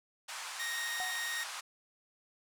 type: band-pass noise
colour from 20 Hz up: pink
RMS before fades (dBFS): -43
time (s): 0.28-1.61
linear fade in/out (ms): 10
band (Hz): 870 to 9800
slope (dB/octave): 24
type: tone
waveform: sawtooth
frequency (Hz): 1864.7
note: A#6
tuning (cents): 0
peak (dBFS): -32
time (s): 0.59-1.44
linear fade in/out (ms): 10
type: tone with exponential decay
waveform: sine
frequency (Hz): 740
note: F#5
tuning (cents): 0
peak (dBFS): -35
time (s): 1-1.31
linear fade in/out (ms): 0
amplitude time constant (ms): 66
effects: none